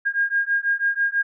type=beating tone pair; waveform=sine; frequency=1618 / 1624.1 Hz; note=G#6 / G#6; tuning=-46 / -39 cents; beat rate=6.1 Hz; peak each=-22 dBFS; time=0.05-1.23 s; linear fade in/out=20 ms; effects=none